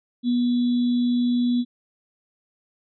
sine tone with sample-and-hold, 243.3 Hz, B3, 26 cents flat, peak -18 dBFS, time 0.23-1.65 s, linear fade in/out 50 ms, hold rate 3675 Hz, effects resampled to 11025 Hz

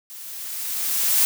blue noise with level ramp, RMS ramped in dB -39 to -17 dBFS, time 0.1-1.25 s, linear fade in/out 0 ms, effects none

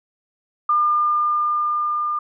sine tone with level ramp, 1204 Hz, D6, 43 cents sharp, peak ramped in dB -14 to -20 dBFS, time 0.69-2.19 s, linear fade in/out 5 ms, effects none

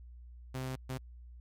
sawtooth tone bursts at uneven times, 130 Hz, C3, 11 cents flat, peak -32 dBFS, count 2, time 0.54-0.76 / 0.89-0.98 s, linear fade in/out 10 ms, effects added 60 Hz sine -48 dBFS peak until 1.4 s + MP3 96 kbps

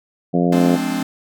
harmonic tone, 87.5 Hz, F2, 4 cents sharp, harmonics 2 / 3 / 4 / 5 / 6 / 7 / 8, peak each -17 / -19 / -23 / -24 / -26 / -27 / -25 dBFS, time 0.33-0.77 s, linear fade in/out 20 ms
45% pulse chord, D half-diminished seventh, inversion first, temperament equal with one note detuned, 174.61 / 212.1 / 261.6 / 293.7 Hz, F3 / Ab3 / C4 / D4, 0 / +37 / 0 / 0 cents, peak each -28 / -26 / -22 / -26 dBFS, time 0.52-1.03 s, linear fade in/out 5 ms
effects none

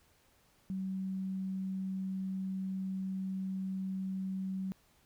sine tone, 190 Hz, F#3, 46 cents sharp, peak -34 dBFS, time 0.7-4.72 s, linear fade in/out 0 ms, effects pink hiss -68 dBFS RMS until 5.05 s

